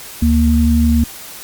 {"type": "tone pair together", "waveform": "sine", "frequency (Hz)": [73.83, 233.1], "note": ["D2", "A#3"], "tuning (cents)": [10, 0], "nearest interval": "octave + minor sixth", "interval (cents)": 1990, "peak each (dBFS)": -12, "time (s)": [0.22, 1.04], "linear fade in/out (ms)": 5, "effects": ["white hiss -33 dBFS RMS until 1.43 s", "Opus 48 kbps"]}